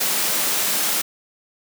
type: high-pass noise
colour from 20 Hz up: white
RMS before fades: -21 dBFS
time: 0-1.02 s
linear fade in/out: 10 ms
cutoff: 150 Hz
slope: 96 dB/octave
effects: none